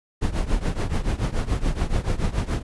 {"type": "noise with tremolo", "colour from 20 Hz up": "brown", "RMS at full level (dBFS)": -19, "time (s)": [0.21, 2.63], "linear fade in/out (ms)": 20, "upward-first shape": "triangle", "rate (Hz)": 7, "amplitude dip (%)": 90, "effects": ["resampled to 24000 Hz"]}